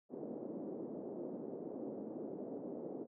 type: band-pass noise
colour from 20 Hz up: pink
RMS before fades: -45 dBFS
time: 0.09-3.07 s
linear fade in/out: 50 ms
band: 230 to 530 Hz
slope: 24 dB/octave
effects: none